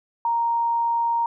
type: tone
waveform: sine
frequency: 932.3 Hz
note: A#5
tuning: in tune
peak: -19 dBFS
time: 0.25-1.26 s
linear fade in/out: 2 ms
effects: none